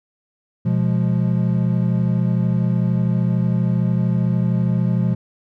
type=chord; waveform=triangle; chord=F diminished; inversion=second; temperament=equal; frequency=123.47 / 174.61 / 207.7 Hz; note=Cb3 / F3 / Ab3; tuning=0 / 0 / 0 cents; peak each=-17 / -17 / -22 dBFS; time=0.65-5.15 s; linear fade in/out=10 ms; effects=none